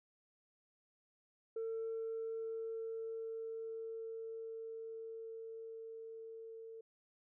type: tone with level ramp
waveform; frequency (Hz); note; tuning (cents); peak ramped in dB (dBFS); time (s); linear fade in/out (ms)
sine; 450.4; A4; +40; -36 to -48; 1.56-6.81; 5
effects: tanh soft clip ceiling -35 dBFS